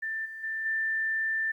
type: tone with level steps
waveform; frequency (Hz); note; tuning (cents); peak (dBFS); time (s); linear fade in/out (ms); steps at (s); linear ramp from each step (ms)
sine; 1779; A6; +19; -30 / -38 / -30 / -26; 0.02-1.52; 10; 0.25 / 0.43 / 0.65; 10
effects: 11-bit